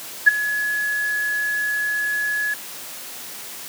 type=tone with ADSR envelope; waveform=sine; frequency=1693 Hz; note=G#6; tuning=33 cents sharp; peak=-4 dBFS; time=0.26-2.54 s; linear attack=19 ms; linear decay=16 ms; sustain=-16 dB; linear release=5 ms; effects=white hiss -35 dBFS RMS until 3.68 s + high-pass 150 Hz 12 dB/octave